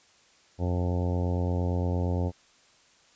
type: harmonic tone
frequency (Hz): 88.7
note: F2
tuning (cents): +27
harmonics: 1 / 2 / 3 / 4 / 5 / 6 / 7 / 8 / 9 / 10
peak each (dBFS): -26 / -33 / -35 / -39 / -38 / -38 / -43 / -44 / -45 / -45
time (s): 0.58-2.32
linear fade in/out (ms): 50
effects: white hiss -60 dBFS RMS until 3.15 s + resampled to 16000 Hz